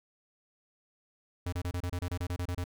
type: tone bursts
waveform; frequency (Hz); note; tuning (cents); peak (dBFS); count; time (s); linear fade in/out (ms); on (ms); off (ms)
square; 88.7; F2; +27; -32; 13; 1.46-2.641; 5; 65; 28
effects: none